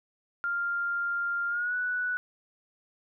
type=tone with pitch glide; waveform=sine; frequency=1396.9 to 1480 Hz; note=F6 to F#6; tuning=0 to 0 cents; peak=-27 dBFS; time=0.44-2.17 s; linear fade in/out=0 ms; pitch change=+100 cents; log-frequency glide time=1.48-1.75 s; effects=none